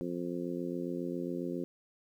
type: harmonic tone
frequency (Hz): 87.31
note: F2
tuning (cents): 0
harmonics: 2 / 3 / 4 / 5 / 6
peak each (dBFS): -40 / -38 / -38 / -44 / -44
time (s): 0.01-1.64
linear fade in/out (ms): 0
effects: 11-bit